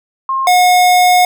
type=tone pair in turn; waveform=sine / square; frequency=1066 / 723.9 Hz; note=C6 / F#5; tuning=+32 / -38 cents; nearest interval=perfect fifth; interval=670 cents; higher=first; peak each=-13 / -7 dBFS; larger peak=second; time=0.29-0.47 / 0.47-1.25 s; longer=second; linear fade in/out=2 ms; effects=none